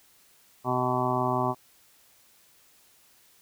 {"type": "harmonic tone", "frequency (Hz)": 126, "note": "B2", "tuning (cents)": 35, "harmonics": [1, 2, 3, 5, 6, 7, 8, 9], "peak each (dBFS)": [-32, -32, -32, -32, -32, -32, -32, -32], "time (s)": [0.64, 1.55], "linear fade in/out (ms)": 50, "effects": ["white hiss -60 dBFS RMS until 3.41 s"]}